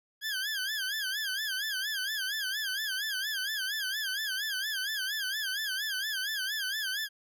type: tone with vibrato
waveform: 20% pulse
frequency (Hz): 1628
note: G#6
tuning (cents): -35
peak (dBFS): -26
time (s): 0.21-7.09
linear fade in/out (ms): 50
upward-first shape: sine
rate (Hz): 4.3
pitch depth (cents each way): 140
effects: none